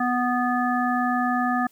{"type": "harmonic tone", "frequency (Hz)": 246.9, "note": "B3", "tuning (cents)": 0, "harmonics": [1, 3, 5, 7], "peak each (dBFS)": [-24, -25, -27, -29], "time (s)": [0, 1.67], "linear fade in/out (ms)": 5, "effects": ["white hiss -60 dBFS RMS until 1.71 s"]}